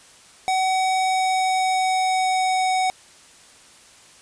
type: tone with pitch glide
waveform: square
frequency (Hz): 754 to 747.9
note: F#5 to F#5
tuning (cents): +32 to +18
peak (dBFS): -19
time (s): 0.48-2.9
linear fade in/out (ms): 0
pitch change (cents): -14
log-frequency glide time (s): 0.81-2.67
effects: white hiss -49 dBFS RMS until 4.21 s + resampled to 22050 Hz